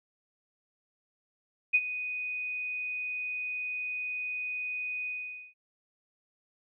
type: tone with ADSR envelope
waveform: sine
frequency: 2489 Hz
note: D#7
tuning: in tune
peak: -18 dBFS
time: 1.73-5.54 s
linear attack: 19 ms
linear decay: 49 ms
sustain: -14 dB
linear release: 470 ms
effects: none